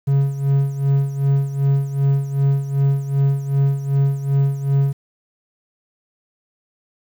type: tone with tremolo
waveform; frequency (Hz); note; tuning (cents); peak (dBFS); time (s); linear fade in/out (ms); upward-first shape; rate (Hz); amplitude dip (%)
triangle; 138.59; C#3; 0; -10; 0.07-4.93; 10; sine; 2.6; 75
effects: 8-bit